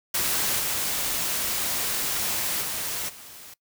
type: noise with level steps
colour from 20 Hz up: white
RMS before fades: -25 / -27 / -30 / -44 dBFS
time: 0.14-3.54 s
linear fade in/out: 5 ms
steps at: 0.58 / 2.61 / 3.08 s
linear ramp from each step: 20 ms
effects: noise-tail reverb RT60 0.1 s tail -21 dB re dry